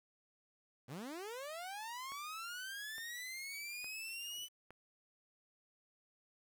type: linear sweep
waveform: sawtooth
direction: up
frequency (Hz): 103.83 to 3010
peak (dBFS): -40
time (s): 0.87-4.49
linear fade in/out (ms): 50
type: click train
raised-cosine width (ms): 0.5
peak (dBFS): -39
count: 4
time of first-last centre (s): 2.12-4.706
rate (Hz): 1.16
effects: 10-bit